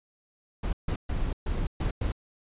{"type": "noise bursts at uneven times", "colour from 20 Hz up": "brown", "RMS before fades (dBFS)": -28, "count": 6, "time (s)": [[0.63, 0.73], [0.88, 0.96], [1.09, 1.33], [1.46, 1.67], [1.8, 1.91], [2.01, 2.12]], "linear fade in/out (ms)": 5, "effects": ["resampled to 8000 Hz"]}